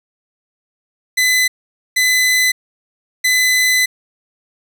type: tone bursts at uneven times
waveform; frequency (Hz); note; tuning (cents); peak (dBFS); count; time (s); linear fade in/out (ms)
sawtooth; 2012; B6; +32; -8; 3; 1.17-1.48 / 1.96-2.52 / 3.24-3.86; 10
effects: none